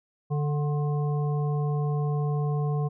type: harmonic tone with a mistuned harmonic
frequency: 146.8 Hz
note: D3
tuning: in tune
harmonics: 1 / 3 / 5 / 7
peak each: -24 / -34 / -38 / -41 dBFS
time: 0.3-2.89 s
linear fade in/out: 20 ms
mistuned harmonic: 7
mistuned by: +54 cents
effects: none